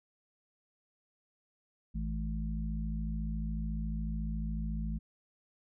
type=harmonic tone; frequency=54 Hz; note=A1; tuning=32 cents flat; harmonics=1 / 3 / 4; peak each=-34 / -39 / -40 dBFS; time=1.94-4.99 s; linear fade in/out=20 ms; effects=none